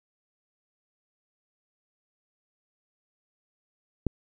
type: click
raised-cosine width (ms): 3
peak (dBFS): -12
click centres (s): 4.067
effects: none